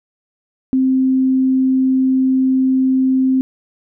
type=tone; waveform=sine; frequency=261.6 Hz; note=C4; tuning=in tune; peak=-11 dBFS; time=0.73-3.41 s; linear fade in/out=0 ms; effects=none